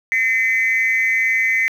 sine tone with amplitude modulation, 2053 Hz, C7, 33 cents flat, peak -9 dBFS, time 0.12-1.68 s, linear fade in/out 0 ms, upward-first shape sine, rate 222 Hz, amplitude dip 100%, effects tanh soft clip ceiling -8 dBFS + 7-bit

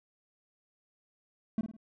triangle tone with echo, 220.3 Hz, A3, 2 cents sharp, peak -24 dBFS, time 1.58-1.61 s, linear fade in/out 2 ms, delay 52 ms, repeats 3, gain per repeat -8 dB, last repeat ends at 1.766 s, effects none

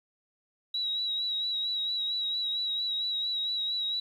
sine tone with vibrato, 3874 Hz, B7, 34 cents flat, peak -28 dBFS, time 0.74-4 s, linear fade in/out 5 ms, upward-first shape sine, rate 4.4 Hz, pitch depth 34 cents each way, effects 10-bit

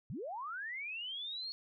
sine linear sweep, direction up, 94 to 4372 Hz, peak -39 dBFS, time 0.1-1.52 s, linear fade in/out 0 ms, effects none

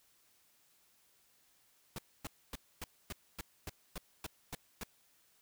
pink noise bursts, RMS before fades -42 dBFS, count 11, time 1.96-4.835 s, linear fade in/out 2 ms, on 25 ms, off 260 ms, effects white hiss -70 dBFS RMS until 5.41 s

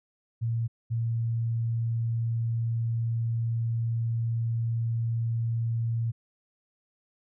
sine tone pair in turn, 115.3 / 115.3 Hz, A#2 / A#2, -19 / -19 cents, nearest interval unison, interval 0 cents, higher neither, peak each -25 dBFS, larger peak neither, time 0.41-0.68 / 0.9-6.12 s, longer second, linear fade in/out 20 ms, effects none

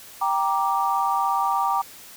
sine chord, G minor, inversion none, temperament just, 784 / 940.8 / 1176 Hz, G5 / Bb5 / D6, 0 / +16 / +2 cents, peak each -24 dBFS, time 0.21-1.82 s, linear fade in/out 10 ms, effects white hiss -44 dBFS RMS until 2.16 s

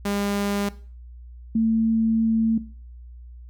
sawtooth / sine tone pair in turn, 202 / 224.2 Hz, G#3 / A3, -48 / +33 cents, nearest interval major second, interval 181 cents, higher second, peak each -19 / -17 dBFS, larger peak second, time 0.05-0.69 / 1.55-2.58 s, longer second, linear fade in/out 5 ms, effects noise-tail reverb RT60 0.4 s tail -17 dB re dry + added 60 Hz sine -39 dBFS peak until 3.49 s

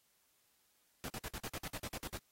pink noise bursts, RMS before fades -43 dBFS, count 12, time 1.04-2.173 s, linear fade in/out 0 ms, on 44 ms, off 55 ms, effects white hiss -74 dBFS RMS until 2.31 s + AAC 48 kbps

